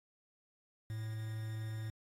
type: tone with quantisation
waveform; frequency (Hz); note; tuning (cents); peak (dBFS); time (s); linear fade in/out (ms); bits
triangle; 110; A2; 0; -36; 0.9-1.9; 0; 9
effects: AAC 48 kbps